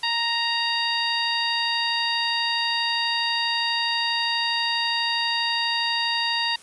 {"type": "harmonic tone", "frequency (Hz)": 932.3, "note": "A#5", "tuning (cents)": 0, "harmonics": [1, 2, 3, 4, 5], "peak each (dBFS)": [-28, -28, -28, -28, -28], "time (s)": [0.03, 6.56], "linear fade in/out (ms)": 5, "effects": ["white hiss -48 dBFS RMS until 6.62 s", "resampled to 24000 Hz"]}